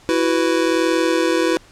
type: chord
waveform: square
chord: E suspended second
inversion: none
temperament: just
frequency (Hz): 329.6 / 370.8 / 494.4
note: E4 / F#4 / B4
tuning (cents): 0 / +4 / +2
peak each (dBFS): -19 / -22 / -21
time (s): 0.09-1.57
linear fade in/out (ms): 0
effects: pink hiss -48 dBFS RMS until 1.71 s + low-pass 8000 Hz 12 dB/octave